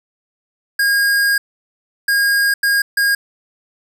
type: tone bursts at uneven times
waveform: square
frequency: 1627 Hz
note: G#6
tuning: 36 cents flat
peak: -13 dBFS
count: 4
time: 0.79-1.38 / 2.08-2.54 / 2.63-2.82 / 2.97-3.15 s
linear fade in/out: 5 ms
effects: none